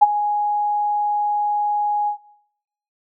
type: tone with ADSR envelope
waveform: sine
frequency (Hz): 830.6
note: G#5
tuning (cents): 0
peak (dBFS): -4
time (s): 0.01-2.18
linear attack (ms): 18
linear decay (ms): 27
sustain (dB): -13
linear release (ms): 100
effects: noise-tail reverb RT60 0.8 s tail -21 dB re dry